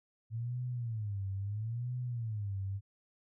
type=tone with vibrato; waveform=sine; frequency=110 Hz; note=A2; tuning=in tune; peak=-34 dBFS; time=0.3-2.81 s; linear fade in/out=50 ms; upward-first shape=sine; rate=0.75 Hz; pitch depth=220 cents each way; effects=none